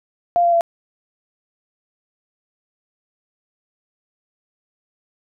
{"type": "tone with pitch steps", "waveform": "sine", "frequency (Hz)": [696, 689, 678], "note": ["F5", "F5", "E5"], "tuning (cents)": [-6, -24, 49], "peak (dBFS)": -12, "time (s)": [0.36, 0.609], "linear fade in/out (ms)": 0, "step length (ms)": 83, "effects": []}